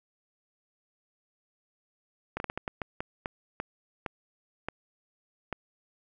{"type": "slowing click train", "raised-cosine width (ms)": 0.5, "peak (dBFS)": -17, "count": 13, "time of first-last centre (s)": [2.37, 5.527], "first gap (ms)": 31, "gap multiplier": 1.35, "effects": []}